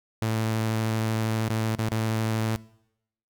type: tone with dropouts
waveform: sawtooth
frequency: 110.9 Hz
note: A2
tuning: 14 cents sharp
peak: -20 dBFS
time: 0.22-2.56 s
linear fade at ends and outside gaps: 0 ms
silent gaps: 1.485-1.499 / 1.751-1.787 / 1.889-1.919 s
effects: noise-tail reverb RT60 0.8 s tail -21 dB re dry